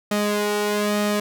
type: tone with flanger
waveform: sawtooth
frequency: 207.7 Hz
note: G#3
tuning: in tune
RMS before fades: -22 dBFS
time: 0.11-1.2 s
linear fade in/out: 5 ms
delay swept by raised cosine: 1.6 to 2.16 ms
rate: 1.1 Hz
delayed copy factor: +0.8
effects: none